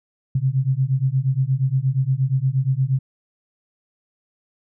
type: beating tone pair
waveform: sine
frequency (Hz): 128.4 / 136.9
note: C3 / C#3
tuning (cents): -32 / -21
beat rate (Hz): 8.5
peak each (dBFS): -20 / -20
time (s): 0.35-2.99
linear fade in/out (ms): 5
effects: none